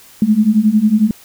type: beating tone pair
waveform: sine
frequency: 207.7 / 218.7 Hz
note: G#3 / A3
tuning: 0 / -10 cents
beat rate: 11 Hz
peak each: -13 / -11 dBFS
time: 0.22-1.11 s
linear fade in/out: 2 ms
effects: white hiss -43 dBFS RMS until 1.24 s